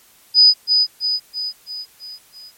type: tone with echo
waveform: sine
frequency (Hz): 4978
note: D#8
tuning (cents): 0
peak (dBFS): -6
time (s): 0.34-0.54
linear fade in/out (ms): 50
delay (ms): 330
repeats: 6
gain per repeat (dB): -5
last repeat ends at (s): 2.52
effects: white hiss -51 dBFS RMS until 2.57 s + MP3 64 kbps